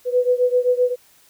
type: beating tone pair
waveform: sine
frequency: 493.8 / 501.5 Hz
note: B4 / B4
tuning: 0 / +26 cents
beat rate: 7.7 Hz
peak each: -17 / -19 dBFS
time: 0.05-0.96 s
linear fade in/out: 50 ms
effects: white hiss -54 dBFS RMS until 1.29 s